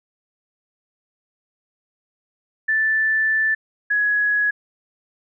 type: tone pair in turn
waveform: sine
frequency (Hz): 1760 / 1676.4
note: A6 / G#6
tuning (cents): 0 / +16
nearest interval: minor second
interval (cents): 84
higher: first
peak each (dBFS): -16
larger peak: neither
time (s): 2.68-3.55 / 3.9-4.51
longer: first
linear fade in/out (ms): 10
effects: none